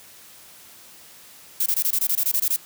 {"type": "noise bursts", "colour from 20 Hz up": "violet", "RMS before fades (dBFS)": -21, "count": 12, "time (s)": [1.6, 2.563], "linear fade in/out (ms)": 5, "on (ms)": 61, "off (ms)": 21, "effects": ["white hiss -47 dBFS RMS until 2.65 s", "high-pass 60 Hz 12 dB/octave"]}